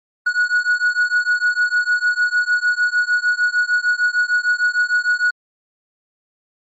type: beating tone pair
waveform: triangle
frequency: 1457 / 1463.6 Hz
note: F#6 / F#6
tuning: -27 / -19 cents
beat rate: 6.6 Hz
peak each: -16 dBFS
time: 0.26-5.31 s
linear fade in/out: 10 ms
effects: MP3 32 kbps